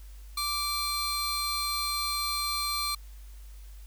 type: tone pair together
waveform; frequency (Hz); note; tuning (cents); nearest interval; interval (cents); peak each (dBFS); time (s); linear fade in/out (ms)
sawtooth; 1168 / 4162; D6 / C8; -10 / -10; octave + minor seventh; 2200; -28; 0.37-2.95; 5
effects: added 50 Hz sine -43 dBFS peak until 3.86 s + white hiss -59 dBFS RMS until 3.86 s